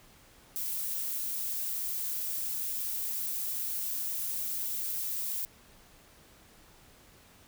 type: noise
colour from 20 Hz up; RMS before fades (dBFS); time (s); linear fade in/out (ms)
violet; -34; 0.56-5.45; 0
effects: pink hiss -58 dBFS RMS until 7.47 s